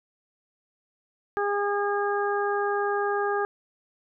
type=harmonic tone; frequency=407 Hz; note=G#4; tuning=35 cents flat; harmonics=1 / 2 / 3 / 4; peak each=-26 / -29 / -31 / -32 dBFS; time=1.37-3.45 s; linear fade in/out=0 ms; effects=none